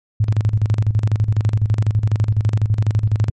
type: tone with tremolo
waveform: sine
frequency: 106.6 Hz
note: G#2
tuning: 46 cents sharp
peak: -11 dBFS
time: 0.2-3.3 s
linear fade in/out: 5 ms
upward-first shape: square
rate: 12 Hz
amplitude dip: 75%
effects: MP3 32 kbps